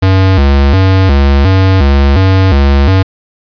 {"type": "tone with vibrato", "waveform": "square", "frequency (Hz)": 81.3, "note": "E2", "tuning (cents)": -23, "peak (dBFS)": -5, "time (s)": [0.02, 3.03], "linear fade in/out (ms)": 10, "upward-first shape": "square", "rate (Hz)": 1.4, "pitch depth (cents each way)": 270, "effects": ["resampled to 11025 Hz", "7-bit"]}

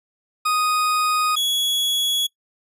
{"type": "tone pair in turn", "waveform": "40% pulse", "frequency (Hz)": [1244.5, 3360], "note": ["D#6", "G#7"], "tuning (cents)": [0, 19], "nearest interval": "octave + perfect fourth", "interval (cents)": 1719, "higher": "second", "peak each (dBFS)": -17, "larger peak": "neither", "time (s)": [[0.45, 1.36], [1.36, 2.27]], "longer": "neither", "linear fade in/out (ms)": 10, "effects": ["noise-tail reverb RT60 0.1 s tail -23 dB re dry", "resampled to 32000 Hz"]}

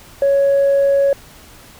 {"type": "tone", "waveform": "sine", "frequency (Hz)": 556, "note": "C#5", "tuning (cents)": 5, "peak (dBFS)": -9, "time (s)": [0.22, 1.13], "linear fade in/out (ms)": 2, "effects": ["tanh soft clip ceiling -8 dBFS", "pink hiss -42 dBFS RMS until 1.79 s"]}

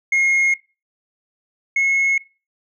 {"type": "tone pair in turn", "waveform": "sine", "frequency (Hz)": [2150, 2177], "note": ["C7", "C#7"], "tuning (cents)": [47, -32], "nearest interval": "unison", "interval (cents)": 21, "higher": "second", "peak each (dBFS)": [-11, -12], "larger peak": "first", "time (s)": [[0.12, 0.54], [1.76, 2.18]], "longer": "neither", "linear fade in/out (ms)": 5, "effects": ["noise-tail reverb RT60 0.3 s tail -21 dB re dry", "tanh soft clip ceiling -13 dBFS"]}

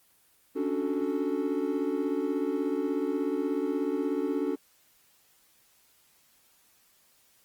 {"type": "chord", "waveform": "triangle", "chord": "D major seventh", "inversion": "third", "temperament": "equal", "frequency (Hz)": [277.2, 293.7, 370, 440], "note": ["C#4", "D4", "F#4", "A4"], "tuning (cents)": [0, 0, 0, 0], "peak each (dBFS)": [-30, -30, -31, -31], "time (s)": [0.55, 4.56], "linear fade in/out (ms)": 20, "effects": ["white hiss -64 dBFS RMS until 7.44 s", "Opus 24 kbps"]}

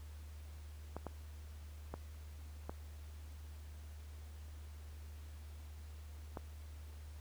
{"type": "clicks", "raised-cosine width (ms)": 1, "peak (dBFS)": -28, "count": 5, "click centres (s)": [0.966, 1.067, 1.94, 2.695, 6.372], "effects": ["added 75 Hz sine -48 dBFS peak until 7.2 s", "pink hiss -63 dBFS RMS until 7.2 s"]}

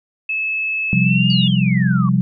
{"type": "tone with pitch glide", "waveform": "sine", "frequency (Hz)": [2600, 2852], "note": ["E7", "F7"], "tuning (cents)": [-24, 36], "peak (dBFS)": -18, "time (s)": [0.29, 1.48], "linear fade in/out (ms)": 5, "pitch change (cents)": 160, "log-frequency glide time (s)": [1.02, 1.3]}
{"type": "chord", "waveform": "sine", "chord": "C suspended fourth", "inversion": "none", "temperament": "equal", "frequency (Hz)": [130.81, 174.61, 196], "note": ["C3", "F3", "G3"], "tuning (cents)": [0, 0, 0], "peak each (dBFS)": -17, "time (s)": [0.93, 2.21], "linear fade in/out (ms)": 0}
{"type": "exponential sweep", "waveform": "sine", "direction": "down", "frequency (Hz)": [4681, 1101], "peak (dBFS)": -24, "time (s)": [1.3, 2.09], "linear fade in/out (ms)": 2}
{"effects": []}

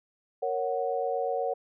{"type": "chord", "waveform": "sine", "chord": "F# major", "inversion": "first", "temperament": "equal", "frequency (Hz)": [466.2, 554.4, 740], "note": ["A#4", "C#5", "F#5"], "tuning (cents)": [0, 0, 0], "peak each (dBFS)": -31, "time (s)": [0.42, 1.54], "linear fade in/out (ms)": 10, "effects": []}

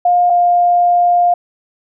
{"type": "tone pair in turn", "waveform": "sine", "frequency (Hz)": [709, 704.1], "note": ["F5", "F5"], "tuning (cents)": [26, 14], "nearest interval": "unison", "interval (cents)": 12, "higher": "first", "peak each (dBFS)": -8, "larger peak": "neither", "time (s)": [[0.05, 0.3], [0.3, 1.34]], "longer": "second", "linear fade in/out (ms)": 5, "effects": []}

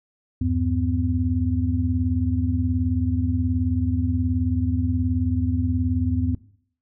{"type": "tone cluster", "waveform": "sine", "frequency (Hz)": [80.6, 99.3, 253.5], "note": ["E2", "G2", "B3"], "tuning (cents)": [-38, 23, 45], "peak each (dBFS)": -24, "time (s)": [0.41, 6.35], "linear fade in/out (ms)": 5, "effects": ["noise-tail reverb RT60 0.6 s tail -20 dB re dry"]}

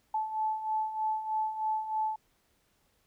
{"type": "beating tone pair", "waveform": "sine", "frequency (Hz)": [867, 870.2], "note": ["A5", "A5"], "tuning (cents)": [-26, -19], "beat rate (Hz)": 3.2, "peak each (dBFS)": [-36, -30], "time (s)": [0.14, 2.16], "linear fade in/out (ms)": 5, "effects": ["pink hiss -71 dBFS RMS until 3.06 s"]}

